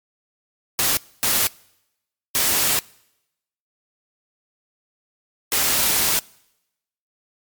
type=noise bursts at uneven times; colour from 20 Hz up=white; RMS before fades=-19 dBFS; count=4; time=0.79-0.97 / 1.23-1.47 / 2.35-2.79 / 5.52-6.19 s; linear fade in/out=0 ms; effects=noise-tail reverb RT60 0.9 s tail -25 dB re dry + MP3 96 kbps